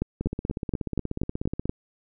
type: two click trains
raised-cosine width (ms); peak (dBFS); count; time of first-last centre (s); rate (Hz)
3; -12 / -16; 8 / 25; 0.02-1.695 / 0.21-1.656; 4.18 / 16.6
effects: none